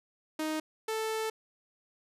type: tone pair in turn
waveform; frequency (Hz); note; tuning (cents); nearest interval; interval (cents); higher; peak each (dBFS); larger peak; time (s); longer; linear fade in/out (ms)
sawtooth; 311.5 / 440.5; D#4 / A4; +2 / +2; tritone; 600; second; -27; neither; 0.39-0.6 / 0.88-1.3; second; 5
effects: resampled to 32000 Hz